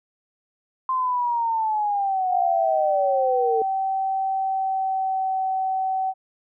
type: linear sweep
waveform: sine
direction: down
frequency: 1046.5 to 440.4 Hz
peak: -20 dBFS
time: 0.89-3.62 s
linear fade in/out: 2 ms
type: tone with pitch glide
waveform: sine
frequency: 770 to 760.7 Hz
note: G5 to F#5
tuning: -31 to +48 cents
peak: -21 dBFS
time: 2.29-6.14 s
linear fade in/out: 50 ms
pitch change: -21 cents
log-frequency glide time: 4.34-5.41 s
effects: none